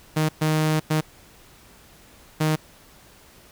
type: tone bursts at uneven times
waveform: sawtooth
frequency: 155.56 Hz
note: D#3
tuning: in tune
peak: -15 dBFS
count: 4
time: 0.16-0.29 / 0.41-0.8 / 0.9-1.01 / 2.4-2.56 s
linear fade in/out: 10 ms
effects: pink hiss -51 dBFS RMS until 3.51 s